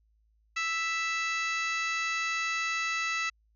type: harmonic tone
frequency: 659.3 Hz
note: E5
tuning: in tune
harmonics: 2 / 3 / 4 / 5 / 6 / 7 / 8 / 9 / 10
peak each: -34 / -33 / -33 / -47 / -41 / -45 / -48 / -50 / -43 dBFS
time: 0.56-3.3 s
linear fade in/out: 10 ms
effects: added 54 Hz sine -65 dBFS peak until 3.55 s